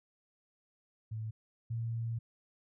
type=tone pair in turn; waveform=sine; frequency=110 / 115.08 Hz; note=A2 / A#2; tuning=0 / -22 cents; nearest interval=minor second; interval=78 cents; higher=second; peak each=-36 / -33 dBFS; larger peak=second; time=1.11-1.31 / 1.7-2.19 s; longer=second; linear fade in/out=10 ms; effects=none